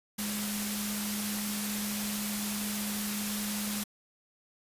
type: tone in noise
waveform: sine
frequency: 207.7 Hz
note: G#3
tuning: in tune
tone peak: -34 dBFS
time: 0.18-3.84 s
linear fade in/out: 10 ms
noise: white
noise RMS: -35 dBFS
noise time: 0.18-3.84 s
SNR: -2 dB
effects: resampled to 32000 Hz